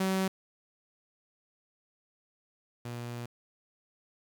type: tone pair in turn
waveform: sawtooth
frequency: 190 / 119.69 Hz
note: F#3 / A#2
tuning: +46 / +46 cents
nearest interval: minor sixth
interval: 800 cents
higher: first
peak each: -23 / -33 dBFS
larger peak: first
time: 0-0.28 / 2.85-3.26 s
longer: second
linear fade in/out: 5 ms
effects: 10-bit